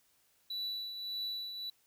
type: tone with tremolo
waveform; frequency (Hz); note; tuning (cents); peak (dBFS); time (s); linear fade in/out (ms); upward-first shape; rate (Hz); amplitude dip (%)
triangle; 3951; B7; 0; -33; 0.5-1.7; 5; triangle; 1.7; 55
effects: white hiss -71 dBFS RMS until 1.86 s